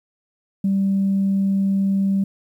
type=tone; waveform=sine; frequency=195.3 Hz; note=G3; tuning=6 cents flat; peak=-15 dBFS; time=0.64-2.24 s; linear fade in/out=5 ms; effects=tanh soft clip ceiling -12 dBFS + 9-bit